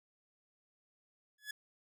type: tone with exponential growth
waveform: sawtooth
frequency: 1700 Hz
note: G#6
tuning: 40 cents sharp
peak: -34 dBFS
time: 1.38-1.51 s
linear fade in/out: 5 ms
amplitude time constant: 27 ms
effects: none